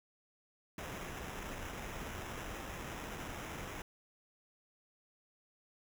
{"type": "noise with sample-and-hold", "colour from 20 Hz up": "pink", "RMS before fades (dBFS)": -44, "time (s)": [0.78, 3.82], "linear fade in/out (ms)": 2, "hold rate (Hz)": 4410, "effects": []}